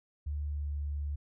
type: tone with pitch glide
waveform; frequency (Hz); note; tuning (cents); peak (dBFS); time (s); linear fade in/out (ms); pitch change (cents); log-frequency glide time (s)
sine; 73.42 to 72.58; D2 to D2; 0 to -20; -32; 0.26-1.16; 10; -20; 0.46-0.71
effects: none